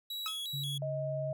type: tone with vibrato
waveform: 45% pulse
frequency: 3610 Hz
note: A7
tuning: 44 cents sharp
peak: -36 dBFS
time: 0.1-0.78 s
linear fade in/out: 5 ms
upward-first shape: square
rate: 2.8 Hz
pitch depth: 130 cents each way
type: tone with exponential decay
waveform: sawtooth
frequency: 1283 Hz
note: E6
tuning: 47 cents flat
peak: -30 dBFS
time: 0.26-0.42 s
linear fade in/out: 1 ms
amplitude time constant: 34 ms
type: tone with pitch glide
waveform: sine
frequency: 140.7 to 139.73 Hz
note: C#3 to C#3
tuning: +26 to +14 cents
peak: -36 dBFS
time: 0.53-1.33 s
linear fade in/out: 10 ms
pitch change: -12 cents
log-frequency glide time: 0.76-1.18 s
type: tone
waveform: sine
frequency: 630 Hz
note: D#5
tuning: 21 cents sharp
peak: -34 dBFS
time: 0.82-1.33 s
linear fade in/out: 2 ms
effects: none